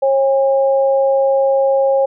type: tone pair together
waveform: sine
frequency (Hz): 543 / 810.3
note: C#5 / G#5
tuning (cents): -36 / -43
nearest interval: perfect fifth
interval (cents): 693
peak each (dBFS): -11 / -20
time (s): 0.02-2.06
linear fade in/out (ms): 10
effects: none